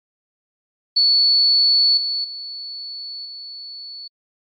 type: tone with level steps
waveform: sine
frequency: 4435 Hz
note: C#8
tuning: in tune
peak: -12 / -20 / -29 / -32 dBFS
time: 0.96-4.08 s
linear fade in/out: 10 ms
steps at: 1.97 / 2.24 / 3.25 s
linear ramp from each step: 5 ms
effects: AAC 64 kbps